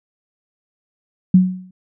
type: tone with exponential decay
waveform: sine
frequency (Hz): 184.5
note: F#3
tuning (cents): -5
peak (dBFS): -4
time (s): 1.34-1.71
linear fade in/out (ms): 5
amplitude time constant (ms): 80
effects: none